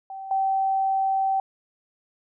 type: tone with level steps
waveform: sine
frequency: 773 Hz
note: G5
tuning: 24 cents flat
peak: -33 / -20 dBFS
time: 0.1-1.4 s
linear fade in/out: 2 ms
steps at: 0.31 s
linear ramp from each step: 2 ms
effects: none